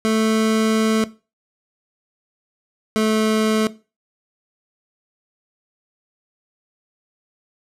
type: tone pair in turn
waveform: 25% pulse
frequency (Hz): 220 / 217.7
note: A3 / A3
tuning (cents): 0 / -18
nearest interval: unison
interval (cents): 18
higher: first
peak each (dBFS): -12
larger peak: neither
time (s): 0.05-1.04 / 2.96-3.67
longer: first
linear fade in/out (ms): 0
effects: noise-tail reverb RT60 0.3 s tail -17 dB re dry + low-pass 11000 Hz 12 dB/octave